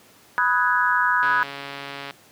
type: chord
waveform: sine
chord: G# minor seventh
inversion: first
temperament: equal with one note detuned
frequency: 987.8 / 1256.1 / 1480 / 1661.2 Hz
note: B5 / D#6 / F#6 / G#6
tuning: 0 / +16 / 0 / 0 cents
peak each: -22 / -24 / -22 / -23 dBFS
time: 0.38-1.43 s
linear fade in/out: 0 ms
type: click train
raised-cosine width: 0.3 ms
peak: -17 dBFS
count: 124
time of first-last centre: 1.23-2.109 s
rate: 140 Hz
effects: pink hiss -52 dBFS RMS until 2.31 s + high-pass 150 Hz 12 dB/octave